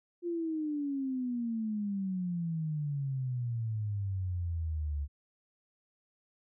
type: exponential sweep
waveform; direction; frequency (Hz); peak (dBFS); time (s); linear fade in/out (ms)
sine; down; 351.7 to 70.2; -31; 0.22-5.08; 50
effects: none